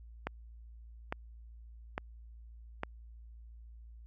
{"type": "click train", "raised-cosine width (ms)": 0.5, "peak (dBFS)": -19, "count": 4, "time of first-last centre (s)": [0.27, 2.834], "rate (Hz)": 1.17, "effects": ["added 57 Hz sine -49 dBFS peak until 4.06 s"]}